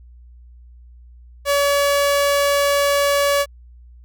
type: tone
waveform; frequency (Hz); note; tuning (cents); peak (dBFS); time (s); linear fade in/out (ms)
sawtooth; 568; C#5; +42; -11; 1.45-3.46; 50
effects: added 60 Hz sine -41 dBFS peak until 4.04 s